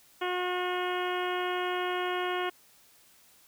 harmonic tone, 361.2 Hz, F#4, 42 cents flat, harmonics 1 / 2 / 3 / 4 / 5 / 6 / 7 / 8 / 9, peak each -32 / -35 / -36 / -38 / -41 / -42 / -45 / -41 / -45 dBFS, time 0.21-2.5 s, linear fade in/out 10 ms, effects white hiss -60 dBFS RMS until 3.47 s

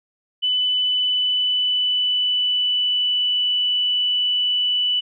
sine tone with pitch glide, 2996 to 2972 Hz, F#7 to F#7, +21 to +7 cents, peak -17 dBFS, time 0.42-5.01 s, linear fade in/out 20 ms, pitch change -14 cents, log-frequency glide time 0.76-3.47 s, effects none

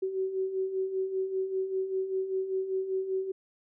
sine beating tone pair, 376 / 381.1 Hz, F#4 / G4, +28 / -49 cents, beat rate 5.1 Hz, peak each -36 / -29 dBFS, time 0.02-3.32 s, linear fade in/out 10 ms, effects none

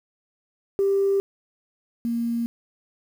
sine tone pair in turn, 394.3 / 233.9 Hz, G4 / A#3, +10 / +6 cents, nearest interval major sixth, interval 904 cents, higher first, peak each -17 / -22 dBFS, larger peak first, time 0.79-1.2 / 2.05-2.46 s, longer neither, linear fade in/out 0 ms, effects tanh soft clip ceiling -13 dBFS + 8-bit

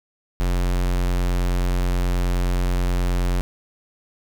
square tone, 44.72 Hz, F1, 42 cents sharp, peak -19 dBFS, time 0.4-3.41 s, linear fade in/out 0 ms, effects none

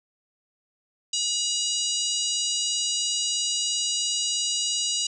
harmonic tone, 963 Hz, B5, 44 cents flat, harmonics 3 / 4 / 5 / 6 / 7 / 8 / 9, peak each -29 / -31 / -31 / -34 / -30 / -34 / -38 dBFS, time 1.13-5.07 s, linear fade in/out 5 ms, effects none

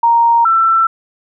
sine tone pair in turn, 932.3 / 1337.4 Hz, A#5 / E6, 0 / +25 cents, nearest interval tritone, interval 625 cents, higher second, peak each -7 / -8 dBFS, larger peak first, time 0.03-0.45 / 0.45-0.87 s, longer neither, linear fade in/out 5 ms, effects none

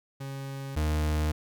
40% pulse tone pair in turn, 136.6 / 76.44 Hz, C#3 / D#2, -25 / -30 cents, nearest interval minor seventh, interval 1005 cents, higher first, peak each -34 / -24 dBFS, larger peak second, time 0.2-0.76 / 0.76-1.32 s, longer neither, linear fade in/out 10 ms, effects none

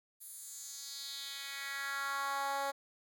10% pulse tone with high-pass filter sweep, 277.3 Hz, C#4, 1 cent sharp, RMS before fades -40 dBFS, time 0.2-2.72 s, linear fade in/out 20 ms, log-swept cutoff 11000 to 620 Hz, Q 2.3, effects none

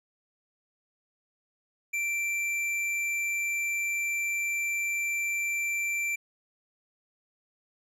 sine tone with hard clipping, 2349 Hz, D7, in tune, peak -29 dBFS, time 1.93-6.16 s, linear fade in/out 10 ms, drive 9 dB, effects none

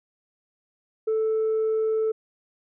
sine tone, 439.6 Hz, A4, 2 cents flat, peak -19 dBFS, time 1.07-2.12 s, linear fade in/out 10 ms, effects tanh soft clip ceiling -19 dBFS

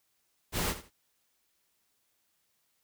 pink noise with echo, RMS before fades -31 dBFS, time 0.52-0.75 s, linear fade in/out 50 ms, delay 79 ms, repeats 2, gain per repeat -13 dB, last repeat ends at 0.908 s, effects white hiss -75 dBFS RMS until 2.83 s

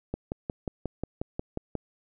click train, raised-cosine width 2 ms, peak -17 dBFS, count 10, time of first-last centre 0.14-1.753 s, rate 5.58 Hz, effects none

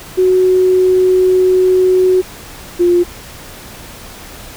sine tone pair in turn, 370 / 351.2 Hz, F#4 / F4, 0 / +10 cents, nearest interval minor second, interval 90 cents, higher first, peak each -7 dBFS, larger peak neither, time 0.17-2.22 / 2.79-3.04 s, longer first, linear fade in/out 20 ms, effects pink hiss -33 dBFS RMS until 4.56 s

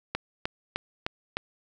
click train, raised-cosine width 0.3 ms, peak -12 dBFS, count 5, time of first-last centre 0.15-1.37 s, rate 3.28 Hz, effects none

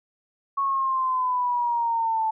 sine exponential sweep, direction down, 1108.7 to 876 Hz, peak -21 dBFS, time 0.57-2.31 s, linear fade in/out 10 ms, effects none

